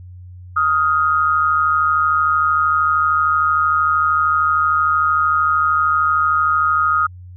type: tone pair together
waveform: sine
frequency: 1249.9 / 1403 Hz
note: D#6 / F6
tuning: +7 / +8 cents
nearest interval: major second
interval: 201 cents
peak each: -14 / -19 dBFS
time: 0.56-7.07 s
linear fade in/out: 10 ms
effects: added 90 Hz sine -34 dBFS peak until 7.36 s

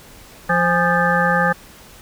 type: harmonic tone with a mistuned harmonic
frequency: 174.61 Hz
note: F3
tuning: in tune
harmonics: 1 / 3 / 5 / 7 / 9 / 10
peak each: -21 / -21 / -21 / -21 / -21 / -21 dBFS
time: 0.49-1.53 s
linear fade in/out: 10 ms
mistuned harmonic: 5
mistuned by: -92 cents
effects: pink hiss -43 dBFS RMS until 2.01 s

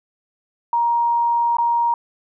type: tone with dropouts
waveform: sine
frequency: 941 Hz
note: A#5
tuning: 16 cents sharp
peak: -15 dBFS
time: 0.73-1.94 s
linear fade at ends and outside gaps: 2 ms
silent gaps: 1.569-1.584 s
effects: none

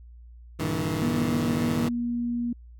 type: chord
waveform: 20% pulse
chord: E half-diminished seventh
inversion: first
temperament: equal with one note detuned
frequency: 98 / 116.54 / 146.83 / 161.14 Hz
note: G2 / Bb2 / D3 / E3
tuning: 0 / 0 / 0 / -39 cents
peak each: -28 / -29 / -28 / -24 dBFS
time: 0.59-1.89 s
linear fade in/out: 10 ms
type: tone with pitch glide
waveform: sine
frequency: 240 to 238.6 Hz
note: B3 to A#3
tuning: -49 to +41 cents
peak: -25 dBFS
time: 1.02-2.53 s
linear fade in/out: 5 ms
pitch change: -10 cents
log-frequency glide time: 1.25-1.98 s
effects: added 59 Hz sine -44 dBFS peak until 2.79 s

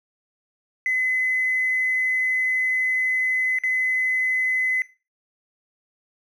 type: tone with dropouts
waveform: triangle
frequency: 2028 Hz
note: B6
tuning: 45 cents sharp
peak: -16 dBFS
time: 0.86-4.82 s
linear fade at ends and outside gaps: 1 ms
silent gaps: 3.587-3.636 s
effects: noise-tail reverb RT60 0.3 s tail -20 dB re dry + tanh soft clip ceiling -17 dBFS

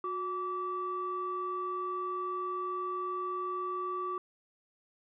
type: tone pair together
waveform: sine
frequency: 364.3 / 1156.6 Hz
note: F#4 / D6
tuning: -27 / -27 cents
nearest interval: octave + minor sixth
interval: 2000 cents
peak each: -37 / -33 dBFS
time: 0.04-4.18 s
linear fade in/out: 2 ms
effects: tanh soft clip ceiling -26 dBFS

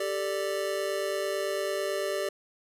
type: chord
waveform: square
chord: G suspended second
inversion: none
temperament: just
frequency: 392 / 441 / 588 Hz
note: G4 / A4 / D5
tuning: 0 / +4 / +2 cents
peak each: -33 / -37 / -32 dBFS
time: 0-2.29 s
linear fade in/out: 5 ms
effects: resampled to 32000 Hz

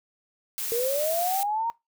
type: noise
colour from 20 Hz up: blue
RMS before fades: -31 dBFS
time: 0.58-1.43 s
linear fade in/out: 0 ms
type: linear sweep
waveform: sine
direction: up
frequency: 452.5 to 938 Hz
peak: -24 dBFS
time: 0.72-1.7 s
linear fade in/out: 0 ms
effects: noise-tail reverb RT60 0.2 s tail -22 dB re dry

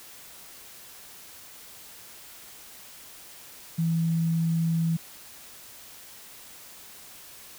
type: tone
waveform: sine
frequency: 164.81 Hz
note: E3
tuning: in tune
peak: -22 dBFS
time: 3.78-4.97 s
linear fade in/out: 10 ms
effects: white hiss -47 dBFS RMS until 7.58 s

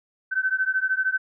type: beating tone pair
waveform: sine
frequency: 1523 / 1536 Hz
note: F#6 / G6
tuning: +50 / -36 cents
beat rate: 13 Hz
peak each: -24 dBFS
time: 0.31-1.18 s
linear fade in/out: 20 ms
effects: none

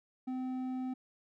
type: tone with hard clipping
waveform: sine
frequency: 256.8 Hz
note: C4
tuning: 32 cents flat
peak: -36 dBFS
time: 0.27-0.94 s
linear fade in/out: 10 ms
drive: 6 dB
effects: none

